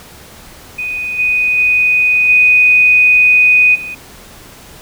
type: tone with level steps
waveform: sine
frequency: 2489 Hz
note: D#7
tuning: in tune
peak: -17 / -10 / -8 / -5 / -22 dBFS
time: 0.78-3.95 s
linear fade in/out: 10 ms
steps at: 1.18 / 1.57 / 2.28 / 3.74 s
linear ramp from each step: 20 ms
effects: pink hiss -37 dBFS RMS until 4.81 s